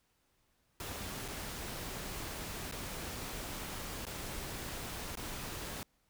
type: noise with dropouts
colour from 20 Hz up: pink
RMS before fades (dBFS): -42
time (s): 0.8-5.83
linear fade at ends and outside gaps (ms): 1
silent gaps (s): 1.28-1.284 / 2.713-2.723 / 4.053-4.067 / 5.154-5.172
effects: pink hiss -75 dBFS RMS until 6.09 s